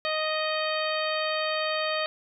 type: harmonic tone with a mistuned harmonic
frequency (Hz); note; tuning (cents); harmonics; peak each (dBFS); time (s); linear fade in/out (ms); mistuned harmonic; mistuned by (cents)
622.3; D#5; 0; 1 / 2 / 3 / 4 / 5 / 6 / 7; -29 / -32 / -34 / -35 / -36 / -37 / -37; 0.05-2.06; 0; 7; +34
effects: none